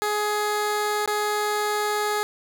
15% pulse tone with dropouts, 419.1 Hz, G#4, 16 cents sharp, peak -16 dBFS, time 0.02-2.23 s, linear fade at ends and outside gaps 0 ms, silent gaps 1.06-1.076 s, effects none

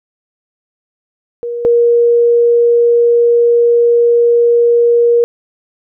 sine tone pair in turn, 475 / 472.9 Hz, A#4 / A#4, +33 / +25 cents, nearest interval unison, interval 8 cents, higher first, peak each -17 / -6 dBFS, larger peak second, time 1.43-1.65 / 1.65-5.24 s, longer second, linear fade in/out 0 ms, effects none

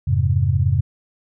sine chord, F minor, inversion none, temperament equal with one note detuned, 87.31 / 103.83 / 134.1 Hz, F2 / Ab2 / C3, 0 / 0 / +43 cents, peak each -19 dBFS, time 0.07-0.81 s, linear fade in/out 10 ms, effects none

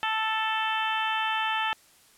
harmonic tone, 440 Hz, A4, in tune, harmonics 2 / 3 / 4 / 5 / 6 / 7 / 8, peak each -29 / -32 / -32 / -41 / -33 / -34 / -42 dBFS, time 0.03-1.73 s, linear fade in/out 0 ms, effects white hiss -58 dBFS RMS until 2.17 s + low-pass 12000 Hz 12 dB/octave

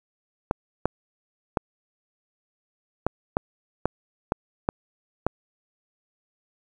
clicks, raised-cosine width 1 ms, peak -7 dBFS, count 9, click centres 0.511 / 0.856 / 1.572 / 3.066 / 3.369 / 3.856 / 4.321 / 4.689 / 5.266 s, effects 8-bit

